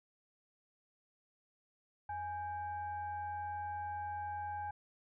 sine tone with frequency modulation, 830.6 Hz, G#5, in tune, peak -38 dBFS, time 2.09-4.71 s, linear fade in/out 5 ms, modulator 742 Hz, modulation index 0.52, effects none

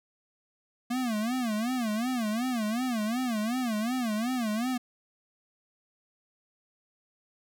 square tone with vibrato, 233.1 Hz, A#3, in tune, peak -28 dBFS, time 0.9-4.78 s, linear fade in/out 10 ms, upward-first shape sine, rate 2.7 Hz, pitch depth 180 cents each way, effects none

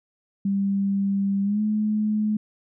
sine tone with pitch glide, 197.6 to 213 Hz, G3 to G#3, +14 to +44 cents, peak -20 dBFS, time 0.45-2.37 s, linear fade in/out 5 ms, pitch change +130 cents, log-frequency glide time 1.43-1.61 s, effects none

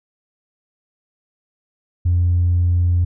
triangle tone with tanh clipping, 87.6 Hz, F2, 6 cents sharp, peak -13 dBFS, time 2.05-3.05 s, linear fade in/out 10 ms, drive 5 dB, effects none

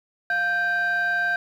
sine tone pair together, 702.7 / 1568 Hz, F5 / G6, +10 / 0 cents, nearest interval octave + major second, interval 1390 cents, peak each -26 / -19 dBFS, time 0.3-1.36 s, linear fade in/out 2 ms, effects tanh soft clip ceiling -18 dBFS + 9-bit

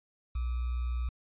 sine tone with sample-and-hold, 61 Hz, B1, 21 cents flat, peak -29 dBFS, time 0.35-1.09 s, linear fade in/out 5 ms, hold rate 1225 Hz, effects resampled to 8000 Hz

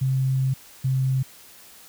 sine tone pair in turn, 132.3 / 131.77 Hz, C3 / C3, +20 / +13 cents, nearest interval unison, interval 7 cents, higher first, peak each -19 / -19 dBFS, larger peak neither, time 0.01-0.54 / 0.84-1.23 s, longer first, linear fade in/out 10 ms, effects white hiss -48 dBFS RMS until 1.88 s

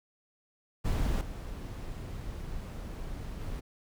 brown noise with level steps, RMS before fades -29 / -39 / -37 dBFS, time 0.84-3.61 s, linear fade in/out 20 ms, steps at 1.21 / 3.41 s, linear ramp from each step 2 ms, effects none

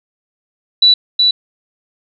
sine tone with echo, 3951 Hz, B7, in tune, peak -5 dBFS, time 0.82-0.94 s, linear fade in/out 5 ms, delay 370 ms, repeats 1, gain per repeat -3 dB, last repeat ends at 1.31 s, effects none

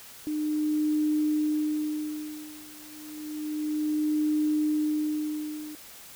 sine tone with tremolo, 303.8 Hz, D#4, 41 cents flat, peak -22 dBFS, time 0.27-5.75 s, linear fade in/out 0 ms, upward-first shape sine, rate 0.3 Hz, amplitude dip 95%, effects white hiss -47 dBFS RMS until 6.15 s

